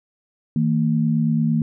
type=tone pair together; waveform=sine; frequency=159.2 / 228.1 Hz; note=D#3 / A#3; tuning=+40 / -37 cents; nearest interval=tritone; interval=623 cents; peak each=-19 dBFS; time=0.56-1.62 s; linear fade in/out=2 ms; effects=none